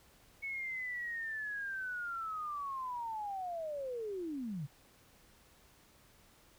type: linear sweep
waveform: sine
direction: down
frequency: 2217 to 129.5 Hz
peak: -37 dBFS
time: 0.42-4.67 s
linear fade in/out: 20 ms
effects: pink hiss -64 dBFS RMS until 6.58 s